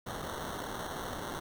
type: noise with sample-and-hold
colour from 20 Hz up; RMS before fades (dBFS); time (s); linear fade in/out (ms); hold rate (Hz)
blue; -39; 0.06-1.4; 10; 2450
effects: none